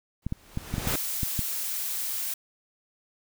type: noise with exponential growth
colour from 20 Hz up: pink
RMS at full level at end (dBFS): -27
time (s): 0.22-0.96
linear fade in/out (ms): 5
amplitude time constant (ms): 160
type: clicks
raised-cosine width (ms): 5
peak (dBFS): -16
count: 8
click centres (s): 0.266 / 0.324 / 0.574 / 0.74 / 0.782 / 0.873 / 1.232 / 1.392
type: noise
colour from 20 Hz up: blue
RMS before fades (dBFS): -31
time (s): 0.87-2.34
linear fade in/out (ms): 5
effects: none